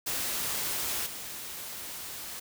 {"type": "noise with level steps", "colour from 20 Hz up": "white", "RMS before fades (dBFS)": [-32, -40], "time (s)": [0.06, 2.4], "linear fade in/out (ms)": 10, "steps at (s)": 1.06, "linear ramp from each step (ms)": 5, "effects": []}